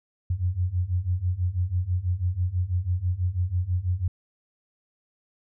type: beating tone pair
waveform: sine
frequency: 86.8 / 92.9 Hz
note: F2 / F#2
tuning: -10 / +7 cents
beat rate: 6.1 Hz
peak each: -27 / -25 dBFS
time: 0.3-4.08 s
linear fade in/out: 5 ms
effects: none